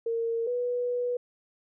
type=tone pair in turn; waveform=sine; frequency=460 / 489.4 Hz; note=A#4 / B4; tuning=-23 / -16 cents; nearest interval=minor second; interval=107 cents; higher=second; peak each=-26 dBFS; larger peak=neither; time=0.06-0.47 / 0.47-1.17 s; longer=second; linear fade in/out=5 ms; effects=none